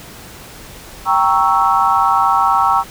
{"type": "chord", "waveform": "sine", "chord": "G diminished seventh", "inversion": "none", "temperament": "equal", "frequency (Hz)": [784, 932.3, 1108.7, 1318.5], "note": ["G5", "Bb5", "Db6", "Fb6"], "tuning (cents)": [0, 0, 0, 0], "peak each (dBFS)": -16, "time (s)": [1.05, 2.84], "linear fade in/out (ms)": 50, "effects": ["pink hiss -36 dBFS RMS until 2.9 s"]}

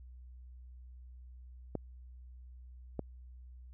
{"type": "clicks", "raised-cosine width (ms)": 2, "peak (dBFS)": [-21, -22], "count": 2, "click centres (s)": [1.753, 2.993], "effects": ["added 62 Hz sine -49 dBFS peak until 3.73 s"]}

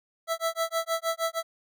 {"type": "tone with tremolo", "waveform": "25% pulse", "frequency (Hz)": 659.3, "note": "E5", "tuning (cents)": 0, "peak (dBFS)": -20, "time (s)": [0.27, 1.43], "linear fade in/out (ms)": 50, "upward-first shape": "sine", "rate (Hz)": 6.4, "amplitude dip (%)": 100, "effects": []}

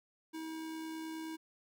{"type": "tone with amplitude modulation", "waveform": "square", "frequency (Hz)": 320.1, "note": "D#4", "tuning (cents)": 49, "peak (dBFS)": -40, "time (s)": [0.33, 1.37], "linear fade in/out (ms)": 20, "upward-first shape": "sine", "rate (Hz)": 69.5, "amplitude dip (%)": 25, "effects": []}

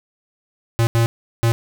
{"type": "tone bursts at uneven times", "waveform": "square", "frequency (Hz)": 115.7, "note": "A#2", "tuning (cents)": -13, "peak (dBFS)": -14, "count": 3, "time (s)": [[0.79, 0.87], [0.95, 1.06], [1.43, 1.52]], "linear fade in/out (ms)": 0, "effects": []}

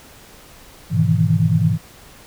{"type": "chord", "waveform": "sine", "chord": "E major seventh", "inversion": "first", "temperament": "equal", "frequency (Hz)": [103.83, 123.47, 155.56, 164.81], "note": ["G#2", "B2", "D#3", "E3"], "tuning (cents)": [0, 0, 0, 0], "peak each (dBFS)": [-19, -21, -19, -17], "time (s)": [0.9, 1.78], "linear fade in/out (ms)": 50, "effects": ["pink hiss -44 dBFS RMS until 2.26 s"]}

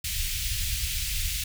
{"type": "band-stop noise", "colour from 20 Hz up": "pink", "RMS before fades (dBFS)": -29, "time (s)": [0.04, 1.44], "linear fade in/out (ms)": 5, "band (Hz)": [100, 2400], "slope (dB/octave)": 24, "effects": []}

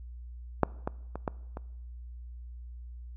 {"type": "clicks", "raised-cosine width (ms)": 1, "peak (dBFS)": [-7, -16, -22, -15, -24], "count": 5, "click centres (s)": [0.633, 0.875, 1.156, 1.278, 1.571], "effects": ["noise-tail reverb RT60 0.9 s tail -22 dB re dry", "added 60 Hz sine -41 dBFS peak until 3.16 s"]}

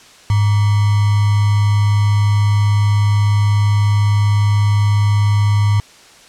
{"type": "tone with sample-and-hold", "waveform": "sine", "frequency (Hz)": 103.2, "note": "G#2", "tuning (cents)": -10, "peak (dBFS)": -10, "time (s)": [0.3, 5.8], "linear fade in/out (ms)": 0, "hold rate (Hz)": 1050, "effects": ["white hiss -43 dBFS RMS until 6.28 s", "low-pass 7000 Hz 12 dB/octave"]}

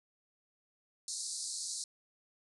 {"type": "band-pass noise", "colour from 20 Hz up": "white", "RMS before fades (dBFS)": -40, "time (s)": [1.08, 1.84], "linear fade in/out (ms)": 2, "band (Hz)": [4000, 9800], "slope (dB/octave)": 96, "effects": []}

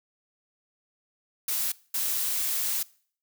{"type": "noise bursts at uneven times", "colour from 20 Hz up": "blue", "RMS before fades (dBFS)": -28, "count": 2, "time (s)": [[1.48, 1.72], [1.94, 2.83]], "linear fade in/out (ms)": 5, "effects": ["noise-tail reverb RT60 0.5 s tail -22 dB re dry"]}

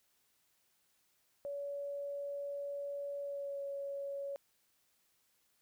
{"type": "tone with pitch glide", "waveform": "sine", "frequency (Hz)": [567, 558.9], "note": ["C#5", "C#5"], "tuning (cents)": [39, 14], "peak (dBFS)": -38, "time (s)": [1.45, 4.36], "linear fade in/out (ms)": 0, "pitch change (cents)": -25, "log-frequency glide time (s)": [3.2, 3.62], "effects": ["white hiss -75 dBFS RMS until 5.61 s"]}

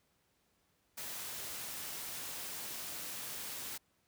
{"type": "noise", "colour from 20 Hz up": "white", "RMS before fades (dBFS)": -43, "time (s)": [0.97, 3.78], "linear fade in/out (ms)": 10, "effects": ["pink hiss -75 dBFS RMS until 4.07 s", "high-pass 60 Hz 12 dB/octave"]}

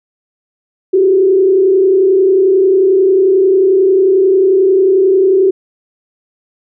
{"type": "tone with frequency modulation", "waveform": "sine", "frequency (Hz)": 381.8, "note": "G4", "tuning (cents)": -46, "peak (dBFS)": -6, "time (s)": [0.93, 5.51], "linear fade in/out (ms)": 10, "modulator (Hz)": 31.2, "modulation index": 0.66, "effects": []}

